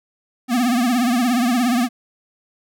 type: tone with vibrato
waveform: square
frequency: 244.1 Hz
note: B3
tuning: 20 cents flat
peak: -16 dBFS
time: 0.48-1.89 s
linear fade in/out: 50 ms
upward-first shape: triangle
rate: 17 Hz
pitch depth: 130 cents each way
effects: none